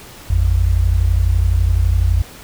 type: tone pair together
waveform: sine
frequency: 54.56 / 86.5 Hz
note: A1 / F2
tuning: -14 / -16 cents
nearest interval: minor sixth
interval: 798 cents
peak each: -14 dBFS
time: 0.3-2.22 s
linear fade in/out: 5 ms
effects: pink hiss -38 dBFS RMS until 2.43 s